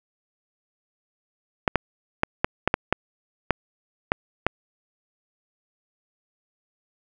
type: clicks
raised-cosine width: 0.5 ms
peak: -3 dBFS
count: 10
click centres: 1.678 / 1.757 / 2.234 / 2.445 / 2.676 / 2.741 / 2.926 / 3.507 / 4.119 / 4.466 s
effects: none